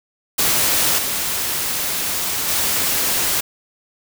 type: noise with level steps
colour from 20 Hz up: white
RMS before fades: -17 / -22 / -19 dBFS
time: 0.38-3.41 s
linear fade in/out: 10 ms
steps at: 0.98 / 2.48 s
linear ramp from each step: 5 ms
effects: none